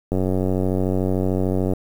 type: click train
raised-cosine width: 2 ms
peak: -9 dBFS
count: 152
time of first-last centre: 0.12-1.735 s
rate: 93.5 Hz
effects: 7-bit